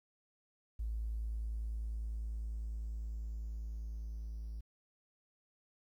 triangle tone with level ramp, 55 Hz, A1, in tune, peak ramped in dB -31 to -38 dBFS, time 0.79-4.61 s, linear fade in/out 10 ms, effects tanh soft clip ceiling -33 dBFS + 12-bit

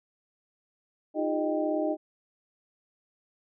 sine tone cluster, 311.3 / 347.7 / 403.8 / 618 / 787 Hz, D#4 / F4 / G#4 / D#5 / G5, +1 / -8 / -49 / -12 / +7 cents, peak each -29 / -35 / -36 / -29 / -37 dBFS, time 1.14-1.97 s, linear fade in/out 50 ms, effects none

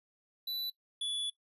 square tone pair in turn, 3973 / 3430 Hz, B7 / A7, +10 / -45 cents, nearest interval minor third, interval 255 cents, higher first, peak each -36 / -34 dBFS, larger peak second, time 0.47-0.7 / 1.01-1.3 s, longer second, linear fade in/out 5 ms, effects noise-tail reverb RT60 0.1 s tail -18 dB re dry + resampled to 32000 Hz

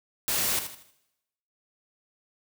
white noise with echo, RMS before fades -27 dBFS, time 0.28-0.59 s, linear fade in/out 0 ms, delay 79 ms, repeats 4, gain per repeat -9 dB, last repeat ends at 0.906 s, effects noise-tail reverb RT60 0.9 s tail -19 dB re dry

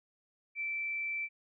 sine tone with frequency modulation, 2331 Hz, D7, 14 cents flat, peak -33 dBFS, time 0.55-1.29 s, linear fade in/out 50 ms, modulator 59.9 Hz, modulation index 0.24, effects none

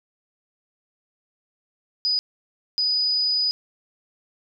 sine tone bursts at uneven times, 4965 Hz, D#8, 5 cents flat, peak -19 dBFS, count 2, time 2.05-2.19 / 2.78-3.51 s, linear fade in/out 0 ms, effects none

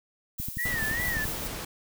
violet noise with tremolo, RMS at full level -34 dBFS, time 0.38-1.48 s, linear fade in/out 10 ms, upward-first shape triangle, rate 4.7 Hz, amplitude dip 55%
click train, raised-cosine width 5 ms, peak -23 dBFS, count 11, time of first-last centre 0.4-1.255 s, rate 11.7 Hz
sine tone with vibrato, 1853 Hz, A#6, 11 cents flat, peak -28 dBFS, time 0.58-1.25 s, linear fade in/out 10 ms, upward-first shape sine, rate 2.7 Hz, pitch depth 110 cents each way
pink noise, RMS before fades -36 dBFS, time 0.65-1.65 s, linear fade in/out 5 ms
effects none

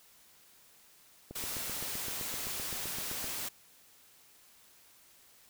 click train, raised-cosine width 2 ms, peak -30 dBFS, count 16, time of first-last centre 1.31-3.243 s, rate 7.76 Hz
white noise, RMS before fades -38 dBFS, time 1.35-3.49 s, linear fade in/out 10 ms
effects white hiss -61 dBFS RMS until 5.49 s

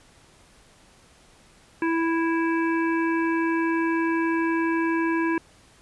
harmonic tone, 329.6 Hz, E4, in tune, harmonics 1 / 3 / 5 / 7 / 8, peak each -22 / -29 / -30 / -36 / -40 dBFS, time 1.82-5.38 s, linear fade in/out 2 ms, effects pink hiss -55 dBFS RMS until 5.81 s + resampled to 24000 Hz

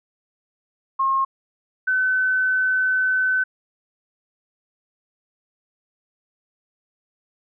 sine tone pair in turn, 1075 / 1516.3 Hz, C6 / F#6, +47 / +42 cents, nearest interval tritone, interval 595 cents, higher second, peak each -17 / -17 dBFS, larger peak neither, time 0.99-1.25 / 1.87-3.44 s, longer second, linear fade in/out 10 ms, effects none

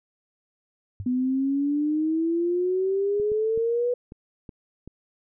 sine tone with exponential decay, 98.2 Hz, G2, 4 cents sharp, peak -26 dBFS, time 1-1.12 s, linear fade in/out 0 ms, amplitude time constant 24 ms
sine exponential sweep, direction up, 247.2 to 493.9 Hz, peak -21 dBFS, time 1.06-3.94 s, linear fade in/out 5 ms
clicks, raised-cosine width 3 ms, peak -27 dBFS, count 6, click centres 3.199 / 3.318 / 3.576 / 4.121 / 4.492 / 4.876 s
effects none

